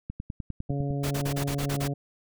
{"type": "click train", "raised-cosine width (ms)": 5, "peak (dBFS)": -21, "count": 9, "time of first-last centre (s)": [0.1, 0.906], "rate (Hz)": 9.92}
{"type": "harmonic tone", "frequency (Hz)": 140.8, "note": "C#3", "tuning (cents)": 27, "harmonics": [1, 2, 3, 4, 5], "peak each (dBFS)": [-28, -34, -38, -40, -42], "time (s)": [0.69, 1.94], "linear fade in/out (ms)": 10}
{"type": "noise bursts", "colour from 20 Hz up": "pink", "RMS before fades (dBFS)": -33, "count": 8, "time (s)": [1.03, 1.88], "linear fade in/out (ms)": 10, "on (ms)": 80, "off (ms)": 30}
{"effects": []}